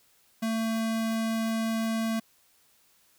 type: tone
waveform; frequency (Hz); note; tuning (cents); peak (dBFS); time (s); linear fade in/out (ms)
square; 224.3; A3; +34; -27; 0.42-2.2; 10
effects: white hiss -64 dBFS RMS until 3.18 s